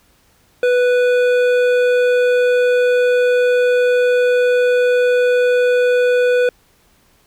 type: tone with hard clipping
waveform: sine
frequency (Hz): 493.9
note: B4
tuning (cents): 0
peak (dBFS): -13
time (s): 0.63-6.49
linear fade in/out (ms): 2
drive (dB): 11
effects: pink hiss -55 dBFS RMS until 7.26 s